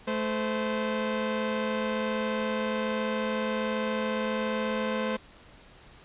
sawtooth tone pair together, 217.1 / 515.5 Hz, A3 / C5, -23 / -26 cents, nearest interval octave + minor third, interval 1497 cents, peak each -26 dBFS, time 0.07-5.17 s, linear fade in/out 10 ms, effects pink hiss -53 dBFS RMS until 6.04 s + resampled to 8000 Hz

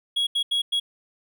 triangle tone bursts at uneven times, 3322 Hz, G#7, in tune, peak -19 dBFS, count 4, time 0.16-0.27 / 0.35-0.43 / 0.51-0.62 / 0.72-0.8 s, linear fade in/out 10 ms, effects none

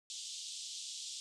pink band-pass noise, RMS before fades -45 dBFS, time 0.1-1.2 s, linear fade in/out 0 ms, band 3200 to 8400 Hz, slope 48 dB/octave, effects none

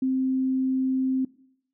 sine tone, 261.6 Hz, C4, in tune, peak -21 dBFS, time 0.02-1.25 s, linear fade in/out 5 ms, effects noise-tail reverb RT60 0.7 s tail -21 dB re dry

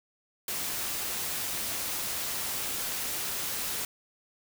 white noise, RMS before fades -33 dBFS, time 0.48-3.85 s, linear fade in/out 2 ms, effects none

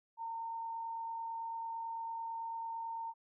sine tone with amplitude modulation, 913 Hz, A#5, 36 cents flat, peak -37 dBFS, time 0.17-3.14 s, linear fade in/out 50 ms, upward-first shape sine, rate 49 Hz, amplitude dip 25%, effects none

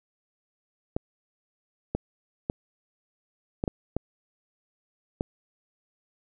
clicks, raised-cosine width 2 ms, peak -13 dBFS, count 7, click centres 0.965 / 1.95 / 2.499 / 3.639 / 3.678 / 3.966 / 5.209 s, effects none

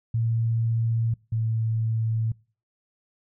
sine tone pair in turn, 114.4 / 112.18 Hz, A#2 / A2, -32 / +34 cents, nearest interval unison, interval 34 cents, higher first, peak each -21 / -22 dBFS, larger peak first, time 0.14-1.14 / 1.32-2.32 s, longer neither, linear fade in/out 5 ms, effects noise-tail reverb RT60 0.4 s tail -25 dB re dry

